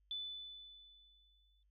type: tone with exponential decay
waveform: sine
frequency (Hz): 3495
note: A7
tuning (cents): -12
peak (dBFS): -38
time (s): 0.11-1.63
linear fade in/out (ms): 1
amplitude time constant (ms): 330
effects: noise-tail reverb RT60 0.1 s tail -22 dB re dry + added 50 Hz sine -70 dBFS peak until 1.7 s